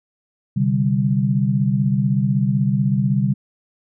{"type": "chord", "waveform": "sine", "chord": "C suspended second", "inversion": "none", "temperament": "equal", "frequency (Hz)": [130.81, 146.83, 196], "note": ["C3", "D3", "G3"], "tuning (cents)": [0, 0, 0], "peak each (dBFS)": [-19, -21, -19], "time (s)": [0.56, 3.34], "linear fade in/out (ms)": 10, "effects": []}